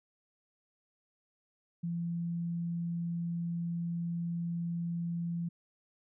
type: tone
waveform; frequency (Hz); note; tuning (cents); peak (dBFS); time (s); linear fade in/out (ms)
sine; 170.2; F3; -44; -32; 1.83-5.49; 10
effects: none